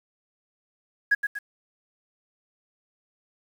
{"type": "tone with echo", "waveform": "sine", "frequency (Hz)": 1661.2, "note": "G#6", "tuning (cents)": 0, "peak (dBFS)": -15, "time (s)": [1.11, 1.15], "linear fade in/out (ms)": 10, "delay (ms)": 120, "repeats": 2, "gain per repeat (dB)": -7, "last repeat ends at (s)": 1.39, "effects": ["tanh soft clip ceiling -12 dBFS", "8-bit"]}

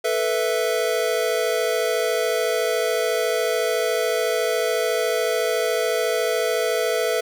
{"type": "chord", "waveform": "square", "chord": "A suspended second", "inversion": "none", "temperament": "equal", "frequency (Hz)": [440, 493.9, 659.3], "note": ["A4", "B4", "E5"], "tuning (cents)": [0, 0, 0], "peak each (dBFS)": -25, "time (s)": [0.04, 7.21], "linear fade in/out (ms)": 10, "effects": []}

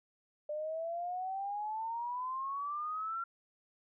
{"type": "exponential sweep", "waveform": "sine", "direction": "up", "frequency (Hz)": [594, 1375], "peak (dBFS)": -35, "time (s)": [0.49, 3.24], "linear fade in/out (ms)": 5, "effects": []}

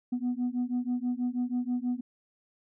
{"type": "beating tone pair", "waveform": "sine", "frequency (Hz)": [243.6, 249.8], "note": ["B3", "B3"], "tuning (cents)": [-24, 20], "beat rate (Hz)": 6.2, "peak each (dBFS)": -29, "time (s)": [0.12, 2.01], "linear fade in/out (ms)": 10, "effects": ["tanh soft clip ceiling -24 dBFS"]}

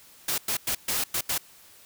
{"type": "noise bursts at uneven times", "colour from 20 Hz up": "white", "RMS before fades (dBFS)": -27, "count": 6, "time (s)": [[0.28, 0.38], [0.48, 0.57], [0.67, 0.75], [0.88, 1.04], [1.14, 1.21], [1.29, 1.38]], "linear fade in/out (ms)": 5, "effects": ["white hiss -53 dBFS RMS until 1.85 s"]}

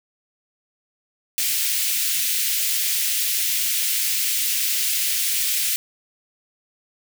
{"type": "high-pass noise", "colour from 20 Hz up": "white", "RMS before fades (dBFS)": -22, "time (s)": [1.38, 5.76], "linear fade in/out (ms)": 0, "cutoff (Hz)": 2100, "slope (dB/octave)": 24, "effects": []}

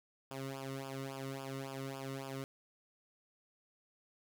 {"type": "tone with flanger", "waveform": "sawtooth", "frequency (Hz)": 135.1, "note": "C#3", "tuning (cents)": -44, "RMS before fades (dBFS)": -43, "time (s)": [0.31, 2.44], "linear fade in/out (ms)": 0, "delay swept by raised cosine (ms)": [0.49, 1.25], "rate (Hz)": 3.6, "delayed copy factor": -0.95, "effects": []}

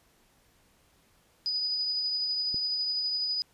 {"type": "tone with tremolo", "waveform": "sine", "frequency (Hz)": 4964, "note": "D#8", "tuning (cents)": -5, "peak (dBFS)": -26, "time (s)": [1.46, 3.42], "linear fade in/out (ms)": 0, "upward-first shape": "triangle", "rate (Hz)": 12, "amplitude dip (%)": 30}
{"type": "click", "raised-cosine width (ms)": 3, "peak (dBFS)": -28, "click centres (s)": 2.544}
{"effects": ["pink hiss -65 dBFS RMS until 3.53 s", "resampled to 32000 Hz"]}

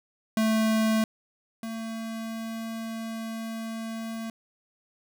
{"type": "tone pair in turn", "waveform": "square", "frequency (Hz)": [220, 225.1], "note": ["A3", "A3"], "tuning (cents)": [0, 40], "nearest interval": "unison", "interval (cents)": 40, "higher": "second", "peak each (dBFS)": [-22, -33], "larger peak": "first", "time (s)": [[0.37, 1.04], [1.63, 4.3]], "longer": "second", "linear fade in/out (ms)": 2, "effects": []}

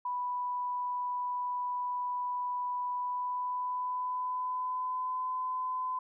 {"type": "tone with pitch glide", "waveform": "sine", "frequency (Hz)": [987.8, 1016.2], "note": ["B5", "B5"], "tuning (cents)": [0, 49], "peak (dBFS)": -31, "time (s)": [0.05, 5.99], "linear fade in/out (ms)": 5, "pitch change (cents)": 49, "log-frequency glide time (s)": [2.93, 5.27], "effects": []}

